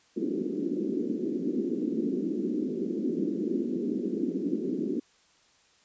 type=band-pass noise; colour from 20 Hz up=white; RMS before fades=-30 dBFS; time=0.16-5 s; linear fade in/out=10 ms; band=200 to 380 Hz; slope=48 dB/octave; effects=white hiss -63 dBFS RMS until 5.84 s + resampled to 16000 Hz